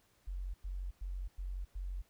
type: tone bursts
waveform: sine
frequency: 45.88 Hz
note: F#1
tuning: 14 cents flat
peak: -37 dBFS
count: 5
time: 0.27-2.02 s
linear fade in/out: 10 ms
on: 270 ms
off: 100 ms
effects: pink hiss -71 dBFS RMS until 2.09 s